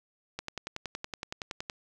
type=click train; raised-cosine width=0.2 ms; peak=-18 dBFS; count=15; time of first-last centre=0.39-1.698 s; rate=10.7 Hz; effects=none